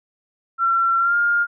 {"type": "tone with pitch glide", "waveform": "sine", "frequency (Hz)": [1358, 1410.8], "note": ["F6", "F6"], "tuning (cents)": [-49, 17], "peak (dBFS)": -15, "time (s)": [0.58, 1.47], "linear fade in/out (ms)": 50, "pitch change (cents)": 66, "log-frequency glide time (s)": [0.99, 1.16], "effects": []}